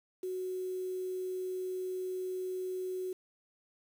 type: tone with quantisation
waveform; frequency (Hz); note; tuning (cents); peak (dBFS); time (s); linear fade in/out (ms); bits
sine; 370; F#4; 0; -34; 0.23-3.13; 5; 9
effects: none